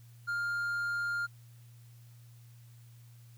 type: tone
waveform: triangle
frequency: 1404 Hz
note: F6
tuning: 9 cents sharp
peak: -29 dBFS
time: 0.27-1.27 s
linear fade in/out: 20 ms
effects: added 118 Hz sine -52 dBFS peak until 3.37 s + white hiss -66 dBFS RMS until 3.37 s